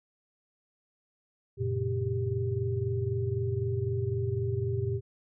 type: tone cluster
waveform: sine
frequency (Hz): 92.5 / 116.4 / 136.3 / 393.9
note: F#2 / A#2 / C#3 / G4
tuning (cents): 0 / -2 / -29 / +8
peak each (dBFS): -34 / -30 / -38 / -33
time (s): 1.57-5.01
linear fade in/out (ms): 50
effects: none